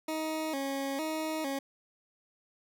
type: tone with vibrato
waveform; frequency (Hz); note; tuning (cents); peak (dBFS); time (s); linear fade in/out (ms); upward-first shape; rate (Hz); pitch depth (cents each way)
20% pulse; 293.7; D4; 0; -27; 0.08-1.59; 5; square; 1.1; 120
effects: none